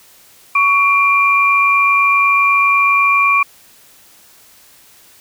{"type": "tone pair together", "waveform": "sine", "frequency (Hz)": [1123, 2380], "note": ["C#6", "D7"], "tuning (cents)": [22, 22], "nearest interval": "octave + minor second", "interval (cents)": 1300, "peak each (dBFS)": -12, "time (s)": [0.55, 3.43], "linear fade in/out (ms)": 5, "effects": ["white hiss -46 dBFS RMS until 5.2 s"]}